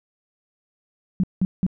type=tone bursts; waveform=sine; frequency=186 Hz; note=F#3; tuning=9 cents sharp; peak=-16 dBFS; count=3; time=1.2-1.665 s; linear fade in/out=0 ms; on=35 ms; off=180 ms; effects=none